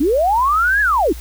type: linear two-way sweep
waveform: sine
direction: up then down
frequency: 255.1 to 1718 to 255.1 Hz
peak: -12 dBFS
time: 0-1.13 s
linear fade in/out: 10 ms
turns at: 0.81 s
effects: added 60 Hz sine -29 dBFS peak until 1.2 s + white hiss -40 dBFS RMS until 1.2 s